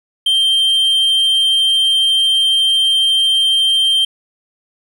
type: tone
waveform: triangle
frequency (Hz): 3153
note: G7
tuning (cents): +9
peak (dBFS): -9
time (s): 0.26-4.05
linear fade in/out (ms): 5
effects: none